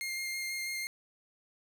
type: tone with vibrato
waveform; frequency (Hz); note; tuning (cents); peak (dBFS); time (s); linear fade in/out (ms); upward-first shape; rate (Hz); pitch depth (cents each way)
sawtooth; 2121; C7; +23; -31; 0.01-0.87; 0; square; 6.1; 9
effects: none